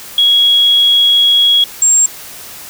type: tone pair in turn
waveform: sine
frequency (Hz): 3322 / 7458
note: G#7 / A#8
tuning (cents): 0 / 0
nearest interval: octave + major second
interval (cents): 1400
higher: second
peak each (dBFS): -6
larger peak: neither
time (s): 0.18-1.64 / 1.82-2.06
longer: first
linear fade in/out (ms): 2
effects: white hiss -31 dBFS RMS until 2.69 s